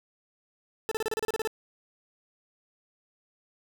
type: tone bursts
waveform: 40% pulse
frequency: 440 Hz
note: A4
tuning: in tune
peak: -26 dBFS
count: 11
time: 0.89-1.474 s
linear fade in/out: 0 ms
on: 24 ms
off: 32 ms
effects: none